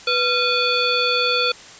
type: harmonic tone with a mistuned harmonic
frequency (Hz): 493.9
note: B4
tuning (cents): 0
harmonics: 1 / 3 / 5 / 7 / 9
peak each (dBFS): -23 / -23 / -23 / -23 / -23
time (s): 0.07-1.52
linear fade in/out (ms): 5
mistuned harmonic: 3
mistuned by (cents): -130
effects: white hiss -41 dBFS RMS until 1.79 s + resampled to 16000 Hz